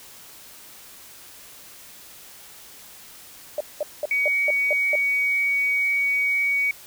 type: tone bursts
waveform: sine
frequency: 598 Hz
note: D5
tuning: 31 cents sharp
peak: -21 dBFS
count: 7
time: 3.58-4.955 s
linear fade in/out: 2 ms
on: 25 ms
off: 200 ms
type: tone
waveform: sine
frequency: 2251 Hz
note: C#7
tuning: 26 cents sharp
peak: -19 dBFS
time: 4.11-6.71 s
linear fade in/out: 2 ms
effects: white hiss -45 dBFS RMS until 6.86 s

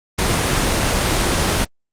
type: noise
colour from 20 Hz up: pink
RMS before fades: -17 dBFS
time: 0.18-1.65 s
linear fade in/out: 10 ms
effects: low-pass 10000 Hz 12 dB/octave + Opus 24 kbps

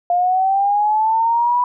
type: linear sweep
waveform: sine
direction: up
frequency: 698.5 to 987.8 Hz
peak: -13 dBFS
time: 0.1-1.64 s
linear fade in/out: 2 ms
effects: none

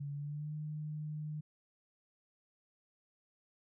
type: tone with pitch glide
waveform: sine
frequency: 142.7 to 152.06 Hz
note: D3 to D#3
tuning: -49 to -39 cents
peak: -38 dBFS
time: 0-1.41 s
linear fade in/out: 10 ms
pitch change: +110 cents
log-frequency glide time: 0.12-0.53 s
effects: none

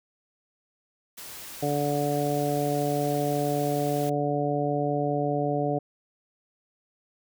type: noise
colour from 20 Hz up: white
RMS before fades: -41 dBFS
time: 1.17-4.1 s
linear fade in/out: 10 ms
type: harmonic tone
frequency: 145.2 Hz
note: D3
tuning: 19 cents flat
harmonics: 1 / 2 / 3 / 4 / 5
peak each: -30 / -30 / -30 / -30 / -30 dBFS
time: 1.62-5.79 s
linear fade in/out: 10 ms
effects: none

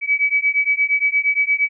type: beating tone pair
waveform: sine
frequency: 2279 / 2287.6 Hz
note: C#7 / D7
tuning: +47 / -46 cents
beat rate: 8.6 Hz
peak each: -18 / -18 dBFS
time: 0.01-1.69 s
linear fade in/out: 50 ms
effects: none

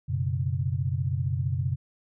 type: chord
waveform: sine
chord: F# suspended fourth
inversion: none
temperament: equal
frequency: 92.5 / 123.47 / 138.59 Hz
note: F#2 / B2 / C#3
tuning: 0 / 0 / 0 cents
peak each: -29 dBFS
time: 0.08-1.76 s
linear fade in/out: 20 ms
effects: none

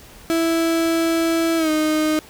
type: tone with pitch glide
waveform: 35% pulse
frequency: 329.6 to 309.3 Hz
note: E4 to D#4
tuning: 0 to -10 cents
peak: -15 dBFS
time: 0.3-2.19 s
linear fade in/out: 0 ms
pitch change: -110 cents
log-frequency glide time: 1.57-1.7 s
effects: pink hiss -44 dBFS RMS until 2.29 s

